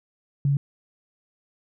sine tone, 140.7 Hz, C#3, 26 cents sharp, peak -18 dBFS, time 0.45-0.57 s, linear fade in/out 2 ms, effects none

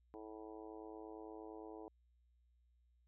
harmonic tone, 108.7 Hz, A2, 21 cents flat, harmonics 3 / 4 / 5 / 6 / 7 / 8 / 9, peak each -53 / -53 / -60 / -61 / -59 / -63 / -62 dBFS, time 0.14-1.88 s, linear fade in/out 0 ms, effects added 60 Hz sine -70 dBFS peak until 3.07 s

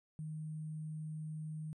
sine tone with sample-and-hold, 155.56 Hz, D#3, in tune, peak -40 dBFS, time 0.19-1.73 s, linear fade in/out 0 ms, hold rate 8820 Hz, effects resampled to 32000 Hz

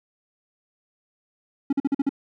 triangle tone bursts, 277.2 Hz, C#4, in tune, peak -16 dBFS, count 6, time 1.7-2.093 s, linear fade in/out 5 ms, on 28 ms, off 45 ms, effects none

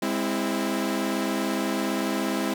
sawtooth chord, Ab augmented, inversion none, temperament equal with one note detuned, 204.2 / 261.6 / 329.6 Hz, Ab3 / C4 / E4, -29 / 0 / 0 cents, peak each -25 dBFS, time 0.02-2.54 s, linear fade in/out 5 ms, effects none

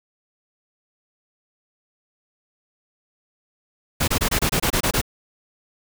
pink noise bursts, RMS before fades -20 dBFS, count 10, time 4-5.015 s, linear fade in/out 10 ms, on 79 ms, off 25 ms, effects none

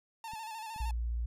45% pulse tone with vibrato, 885 Hz, A5, 10 cents sharp, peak -40 dBFS, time 0.24-0.91 s, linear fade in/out 2 ms, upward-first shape square, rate 13 Hz, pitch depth 45 cents each way
clicks, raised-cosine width 5 ms, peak -39 / -39 dBFS, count 2, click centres 0.335 / 0.762 s
sine tone, 58.27 Hz, A#1, in tune, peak -31 dBFS, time 0.8-1.26 s, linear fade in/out 5 ms
effects resampled to 32000 Hz

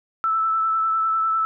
sine tone with vibrato, 1318.5 Hz, E6, in tune, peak -18 dBFS, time 0.24-1.45 s, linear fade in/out 0 ms, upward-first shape triangle, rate 10 Hz, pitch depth 20 cents each way, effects none

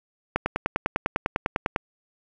click train, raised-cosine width 0.5 ms, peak -7 dBFS, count 15, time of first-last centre 0.36-1.761 s, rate 9.99 Hz, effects none

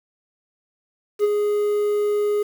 triangle tone with ADSR envelope, 415.3 Hz, G#4, in tune, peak -11 dBFS, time 1.19-2.43 s, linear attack 50 ms, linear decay 25 ms, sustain -5 dB, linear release 7 ms, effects 7-bit

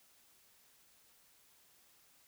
silence, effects white hiss -67 dBFS RMS until 2.27 s

